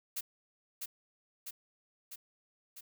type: noise with echo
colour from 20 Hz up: blue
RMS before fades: -37 dBFS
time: 0.16-0.21 s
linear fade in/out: 10 ms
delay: 650 ms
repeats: 4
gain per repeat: -3 dB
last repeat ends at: 2.81 s
effects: none